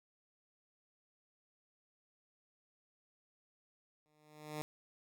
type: tone with exponential growth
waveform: 10% pulse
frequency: 151.8 Hz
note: D#3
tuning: 42 cents flat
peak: -29 dBFS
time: 4.06-4.62 s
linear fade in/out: 0 ms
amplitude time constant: 120 ms
effects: none